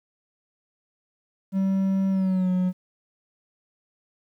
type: tone with pitch glide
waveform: triangle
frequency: 192.6 to 182.95 Hz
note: G3 to F#3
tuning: -30 to -19 cents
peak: -18 dBFS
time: 1.52-2.73 s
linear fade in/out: 50 ms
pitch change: -89 cents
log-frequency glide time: 2.1-2.5 s
effects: 10-bit